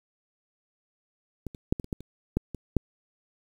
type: clicks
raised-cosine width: 3 ms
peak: -21 / -30 / -9 / -20 / -28 / -17 / -30 / -11 / -22 / -8 dBFS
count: 10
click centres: 1.467 / 1.548 / 1.725 / 1.798 / 1.844 / 1.928 / 2.006 / 2.37 / 2.547 / 2.767 s
effects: 8-bit